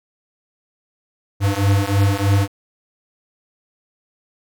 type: beating tone pair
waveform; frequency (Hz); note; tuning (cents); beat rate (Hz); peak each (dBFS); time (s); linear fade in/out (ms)
square; 98 / 101.2; G2 / G#2; 0 / -44; 3.2; -18; 1.4-2.48; 50
effects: none